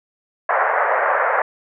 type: band-pass noise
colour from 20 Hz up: pink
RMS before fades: -18 dBFS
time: 0.49-1.42 s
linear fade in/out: 2 ms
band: 510 to 1900 Hz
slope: 48 dB/octave
effects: none